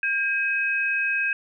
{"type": "tone pair together", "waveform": "sine", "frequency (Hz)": [1605, 2542], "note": ["G6", "D#7"], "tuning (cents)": [40, 36], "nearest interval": "minor sixth", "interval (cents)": 796, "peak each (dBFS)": -24, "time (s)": [0.03, 1.33], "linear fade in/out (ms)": 2, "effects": []}